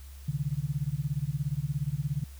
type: tone with tremolo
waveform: sine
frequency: 143 Hz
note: D3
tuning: 46 cents flat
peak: -24 dBFS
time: 0.28-2.24 s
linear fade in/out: 5 ms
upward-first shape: sine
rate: 17 Hz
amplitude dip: 100%
effects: added 68 Hz sine -43 dBFS peak until 2.39 s + white hiss -56 dBFS RMS until 2.39 s